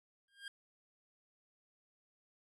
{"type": "tone with exponential growth", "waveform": "25% pulse", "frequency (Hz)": 1608, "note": "G6", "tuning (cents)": 44, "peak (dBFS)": -37, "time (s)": [0.28, 0.48], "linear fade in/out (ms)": 2, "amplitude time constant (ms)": 43, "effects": ["low-pass 9000 Hz 12 dB/octave"]}